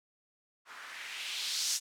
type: noise with low-pass filter sweep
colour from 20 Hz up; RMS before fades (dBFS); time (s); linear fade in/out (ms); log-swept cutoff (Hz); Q
violet; -37; 0.65-1.8; 50; 1200 to 6300; 2
effects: none